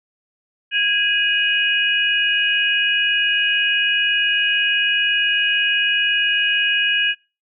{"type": "tone cluster", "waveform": "sine", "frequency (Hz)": [1647, 2502, 2899], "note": ["G#6", "D#7", "F#7"], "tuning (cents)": [-15, 9, -36], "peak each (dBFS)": -20, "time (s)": [0.71, 7.15], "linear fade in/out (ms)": 50, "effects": ["noise-tail reverb RT60 0.3 s tail -24 dB re dry"]}